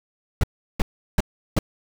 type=noise bursts; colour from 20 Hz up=brown; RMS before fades=-17 dBFS; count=4; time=0.41-1.59 s; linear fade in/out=2 ms; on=25 ms; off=360 ms; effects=none